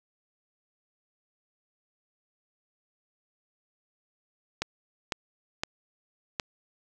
clicks, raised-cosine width 0.2 ms, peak -11 dBFS, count 4, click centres 4.62 / 5.122 / 5.635 / 6.398 s, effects none

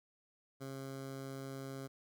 15% pulse tone with notch filter, 135.2 Hz, C#3, 43 cents flat, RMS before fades -45 dBFS, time 0.6-1.88 s, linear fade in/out 20 ms, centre 2600 Hz, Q 1.7, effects none

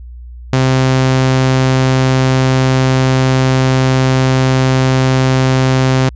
sawtooth tone, 130.81 Hz, C3, in tune, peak -5 dBFS, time 0.53-6.09 s, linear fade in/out 0 ms, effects added 60 Hz sine -28 dBFS peak until 6.15 s + resampled to 16000 Hz

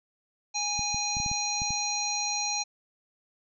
harmonic tone, 823 Hz, G#5, 16 cents flat, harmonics 1 / 3 / 5 / 7 / 8, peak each -34 / -36 / -32 / -33 / -35 dBFS, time 0.54-2.64 s, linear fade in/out 20 ms
clicks, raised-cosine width 5 ms, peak -25 dBFS, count 8, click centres 0.793 / 0.945 / 1.169 / 1.201 / 1.262 / 1.315 / 1.619 / 1.706 s
effects none

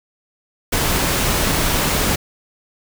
pink noise, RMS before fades -18 dBFS, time 0.72-2.16 s, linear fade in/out 10 ms, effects none

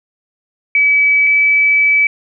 sine tone pair in turn, 2288 / 2297 Hz, D7 / D7, -46 / -39 cents, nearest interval unison, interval 7 cents, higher second, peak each -8 dBFS, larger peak neither, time 0.75-1.27 / 1.27-2.07 s, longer second, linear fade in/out 2 ms, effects none

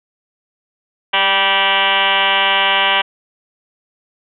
sine tone with frequency modulation, 1941 Hz, B6, 31 cents flat, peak -11 dBFS, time 1.13-3.02 s, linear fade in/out 10 ms, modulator 193 Hz, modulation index 6.6, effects none

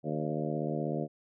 harmonic tone with a mistuned harmonic, 76.4 Hz, D#2, 31 cents flat, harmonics 2 / 3 / 4 / 5 / 6 / 7 / 8 / 9, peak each -35 / -37 / -38 / -39 / -40 / -40 / -41 / -42 dBFS, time 0.03-1.08 s, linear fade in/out 50 ms, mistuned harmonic 8, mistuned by -35 cents, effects none

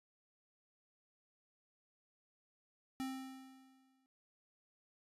square tone with exponential decay, 263.5 Hz, C4, 12 cents sharp, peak -38 dBFS, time 3-4.06 s, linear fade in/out 0 ms, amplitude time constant 230 ms, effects resampled to 32000 Hz

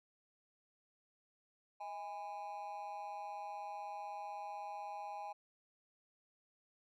triangle tone with amplitude modulation, 820 Hz, G#5, 22 cents flat, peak -37 dBFS, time 1.8-5.33 s, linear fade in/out 10 ms, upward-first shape sine, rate 184 Hz, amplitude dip 85%, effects none

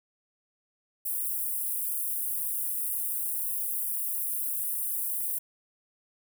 white high-pass noise, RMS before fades -31 dBFS, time 1.05-5.39 s, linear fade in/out 10 ms, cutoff 9300 Hz, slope 48 dB/octave, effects none

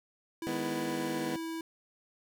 square tone with pitch glide, 329.6 to 326.6 Hz, E4 to E4, 0 to -16 cents, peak -36 dBFS, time 0.42-1.61 s, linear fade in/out 2 ms, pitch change -16 cents, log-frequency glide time 1.11-1.48 s
20% pulse chord, G# minor, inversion second, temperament just, 155.74 / 207.7 / 249.2 Hz, D#3 / G#3 / B3, +2 / 0 / +16 cents, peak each -36 / -36 / -31 dBFS, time 0.47-1.36 s, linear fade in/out 0 ms
effects none

